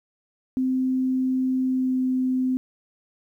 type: tone with pitch glide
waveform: sine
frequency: 258.9 to 257.1 Hz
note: C4 to C4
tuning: -18 to -30 cents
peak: -20 dBFS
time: 0.57-2.57 s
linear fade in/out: 0 ms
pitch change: -12 cents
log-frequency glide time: 1.65-2.01 s
effects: 10-bit